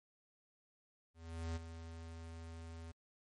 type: tone with ADSR envelope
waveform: square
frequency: 82.41 Hz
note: E2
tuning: in tune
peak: -38 dBFS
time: 1.14-2.92 s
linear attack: 420 ms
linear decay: 22 ms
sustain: -10 dB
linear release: 10 ms
effects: MP3 48 kbps